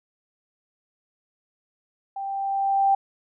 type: tone with level ramp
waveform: sine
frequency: 786 Hz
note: G5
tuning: 4 cents sharp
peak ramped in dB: -29 to -15 dBFS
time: 2.16-2.95 s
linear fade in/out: 5 ms
effects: none